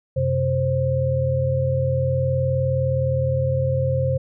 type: tone cluster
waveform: sine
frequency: 92.2 / 131.7 / 527 Hz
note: F#2 / C3 / C5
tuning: -6 / +12 / +12 cents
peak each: -25 / -21 / -22 dBFS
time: 0.16-4.18 s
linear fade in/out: 10 ms
effects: none